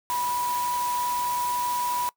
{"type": "tone in noise", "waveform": "sine", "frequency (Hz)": 979, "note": "B5", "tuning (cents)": -15, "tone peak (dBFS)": -25, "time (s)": [0.1, 2.09], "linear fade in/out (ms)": 0, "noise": "white", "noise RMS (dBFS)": -35, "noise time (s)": [0.1, 2.09], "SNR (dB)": 7, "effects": ["noise-tail reverb RT60 0.1 s tail -22 dB re dry"]}